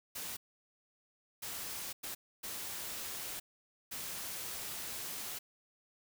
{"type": "noise bursts at uneven times", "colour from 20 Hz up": "white", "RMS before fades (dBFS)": -42, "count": 5, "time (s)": [[0.15, 0.37], [1.42, 1.93], [2.03, 2.15], [2.43, 3.4], [3.91, 5.39]], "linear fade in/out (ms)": 10, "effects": []}